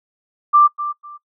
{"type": "tone with echo", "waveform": "sine", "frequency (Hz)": 1180, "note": "D6", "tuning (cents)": 8, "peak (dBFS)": -7, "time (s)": [0.53, 0.68], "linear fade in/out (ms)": 20, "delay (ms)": 250, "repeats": 2, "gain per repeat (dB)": -13, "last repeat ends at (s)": 1.18, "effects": ["noise-tail reverb RT60 0.1 s tail -22 dB re dry"]}